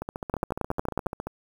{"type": "two click trains", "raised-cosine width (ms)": 1, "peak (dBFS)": [-18, -11], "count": [19, 9], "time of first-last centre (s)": [[0.02, 1.27], [0.34, 1.067]], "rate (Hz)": [14.4, 11], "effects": ["7-bit"]}